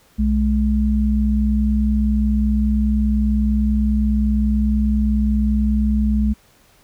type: tone pair together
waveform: sine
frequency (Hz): 62.8 / 212.3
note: B1 / G#3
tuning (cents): +30 / +38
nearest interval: octave + major sixth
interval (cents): 2108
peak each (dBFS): -17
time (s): 0.18-6.34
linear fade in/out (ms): 20
effects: pink hiss -54 dBFS RMS until 6.83 s